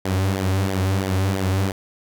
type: tone with flanger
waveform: sawtooth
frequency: 95.6 Hz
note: G2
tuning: 43 cents flat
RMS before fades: -21 dBFS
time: 0.05-1.72 s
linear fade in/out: 5 ms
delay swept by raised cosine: 0.73 to 6.23 ms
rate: 3 Hz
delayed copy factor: -0.65
effects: none